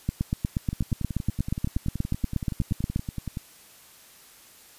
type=two click trains; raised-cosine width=5 ms; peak=-12 / -18 dBFS; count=25 / 29; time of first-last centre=0.09-2.961 / 0.73-3.372 s; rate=8.36 / 10.6 Hz; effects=white hiss -52 dBFS RMS until 4.78 s + resampled to 32000 Hz